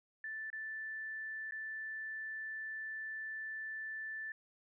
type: tone with dropouts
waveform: sine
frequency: 1760 Hz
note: A6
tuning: in tune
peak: -40 dBFS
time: 0.24-4.32 s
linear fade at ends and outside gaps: 2 ms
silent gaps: 0.502-0.529 / 1.51-1.521 s
effects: none